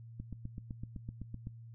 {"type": "click train", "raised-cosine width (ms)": 5, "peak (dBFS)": -29, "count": 11, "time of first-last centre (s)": [0.2, 1.471], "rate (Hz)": 7.87, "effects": ["noise-tail reverb RT60 0.2 s tail -22 dB re dry", "added 115 Hz sine -48 dBFS peak until 1.74 s"]}